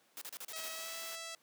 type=noise bursts; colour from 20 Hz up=white; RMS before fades=-45 dBFS; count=7; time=0.17-0.682 s; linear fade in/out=0 ms; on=44 ms; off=34 ms
type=tone with pitch glide; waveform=5% pulse; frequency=643 to 659.6 Hz; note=E5 to E5; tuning=-43 to +1 cents; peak=-31 dBFS; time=0.53-1.35 s; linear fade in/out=2 ms; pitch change=+44 cents; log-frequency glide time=0.71-0.96 s
type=noise; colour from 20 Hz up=white; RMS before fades=-48 dBFS; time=0.58-1.16 s; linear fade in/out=10 ms
effects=pink hiss -69 dBFS RMS until 1.42 s + high-pass 300 Hz 12 dB/octave